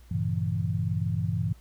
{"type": "chord", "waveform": "sine", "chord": "G diminished seventh", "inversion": "none", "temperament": "equal", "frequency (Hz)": [98, 116.54, 138.59, 164.81], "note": ["G2", "Bb2", "Db3", "Fb3"], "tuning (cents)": [0, 0, 0, 0], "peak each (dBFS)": [-29, -31, -34, -30], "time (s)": [0.11, 1.53], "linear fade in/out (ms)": 5, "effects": ["added 60 Hz sine -49 dBFS peak until 1.6 s", "pink hiss -61 dBFS RMS until 1.6 s"]}